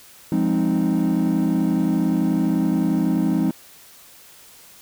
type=chord; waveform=triangle; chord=F minor seventh; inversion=none; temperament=equal with one note detuned; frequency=174.61 / 206.2 / 261.6 / 311.1 Hz; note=F3 / Ab3 / C4 / Eb4; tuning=0 / -12 / 0 / 0 cents; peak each=-20 dBFS; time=0.32-3.51 s; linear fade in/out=2 ms; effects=tanh soft clip ceiling -10 dBFS + white hiss -47 dBFS RMS until 4.81 s